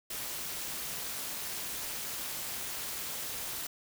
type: noise with amplitude modulation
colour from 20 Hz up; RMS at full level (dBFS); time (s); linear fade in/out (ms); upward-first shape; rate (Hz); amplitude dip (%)
white; -35; 0.1-3.67; 5; sine; 297; 70
effects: none